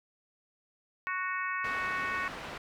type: harmonic tone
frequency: 370 Hz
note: F#4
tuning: in tune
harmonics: 3 / 4 / 5 / 6 / 7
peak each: -35 / -37 / -36 / -40 / -43 dBFS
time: 1.07-2.28 s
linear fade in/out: 0 ms
type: low-pass noise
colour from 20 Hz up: white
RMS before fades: -42 dBFS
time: 1.64-2.58 s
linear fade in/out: 5 ms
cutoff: 1900 Hz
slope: 12 dB/octave
effects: none